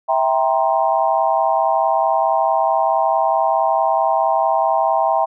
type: chord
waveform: sine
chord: C dominant seventh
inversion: first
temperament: just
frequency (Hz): 654.1 / 784.9 / 941.9 / 1046.5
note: E5 / G5 / Bb5 / C6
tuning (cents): -14 / +2 / +18 / 0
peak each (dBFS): -18 / -18 / -20 / -23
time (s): 0.08-5.26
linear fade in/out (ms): 20
effects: none